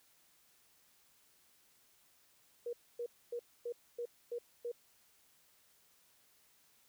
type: tone bursts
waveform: sine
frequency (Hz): 477.2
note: A#4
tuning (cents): +41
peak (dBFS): -37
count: 7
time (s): 2.66-4.717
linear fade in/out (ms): 5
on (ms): 71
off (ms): 260
effects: white hiss -69 dBFS RMS until 6.88 s